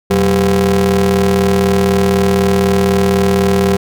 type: ring-modulated tone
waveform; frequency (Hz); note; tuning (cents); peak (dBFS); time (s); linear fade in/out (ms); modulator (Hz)
35% pulse; 104; G#2; +3; -5; 0.1-3.77; 10; 292
effects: none